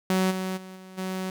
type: tone with level steps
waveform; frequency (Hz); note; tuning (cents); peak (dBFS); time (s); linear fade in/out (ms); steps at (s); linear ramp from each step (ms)
sawtooth; 187.3; F#3; +21; -17 / -24 / -36 / -39 / -25; 0.1-1.3; 2; 0.3 / 0.56 / 0.75 / 0.97; 20
effects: none